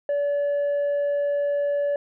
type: tone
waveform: sine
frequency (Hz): 574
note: D5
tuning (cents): -40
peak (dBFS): -18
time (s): 0.09-1.96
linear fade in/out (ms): 2
effects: tanh soft clip ceiling -20 dBFS